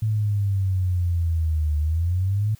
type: exponential two-way sweep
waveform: sine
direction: down then up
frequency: 110 to 74.5 to 110 Hz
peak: -19 dBFS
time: 0.02-2.55 s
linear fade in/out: 5 ms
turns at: 1.78 s
effects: white hiss -56 dBFS RMS until 2.59 s